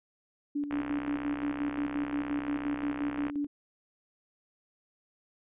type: tone with tremolo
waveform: sine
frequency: 289.3 Hz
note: D4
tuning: 26 cents flat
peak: -28 dBFS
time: 0.55-3.47 s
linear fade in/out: 10 ms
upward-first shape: square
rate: 5.7 Hz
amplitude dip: 55%
type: click train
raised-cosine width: 0.5 ms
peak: -23 dBFS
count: 169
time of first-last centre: 0.71-3.299 s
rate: 64.9 Hz
effects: resampled to 8000 Hz